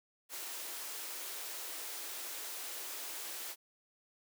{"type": "high-pass noise", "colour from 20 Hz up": "white", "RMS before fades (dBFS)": -43, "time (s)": [0.29, 3.56], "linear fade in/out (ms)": 50, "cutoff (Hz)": 300, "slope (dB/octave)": 48, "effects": []}